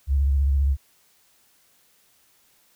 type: tone with vibrato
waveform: sine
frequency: 69.3 Hz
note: C#2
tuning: in tune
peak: -17 dBFS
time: 0.07-0.77 s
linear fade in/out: 50 ms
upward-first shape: sine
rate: 15 Hz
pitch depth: 70 cents each way
effects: white hiss -61 dBFS RMS until 2.75 s